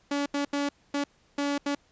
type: tone bursts at uneven times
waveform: sawtooth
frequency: 285.1 Hz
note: C#4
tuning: 49 cents sharp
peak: -22 dBFS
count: 6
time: 0.11-0.26 / 0.34-0.45 / 0.53-0.69 / 0.94-1.04 / 1.38-1.58 / 1.66-1.75 s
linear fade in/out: 5 ms
effects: pink hiss -64 dBFS RMS until 1.91 s + resampled to 16000 Hz